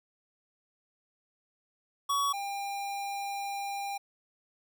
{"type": "tone pair in turn", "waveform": "square", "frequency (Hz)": [1125, 799.4], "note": ["C#6", "G5"], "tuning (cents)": [25, 34], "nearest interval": "tritone", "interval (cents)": 591, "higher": "first", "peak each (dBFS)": [-27, -34], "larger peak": "first", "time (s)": [[2.09, 2.33], [2.33, 3.98]], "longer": "second", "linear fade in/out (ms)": 10, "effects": []}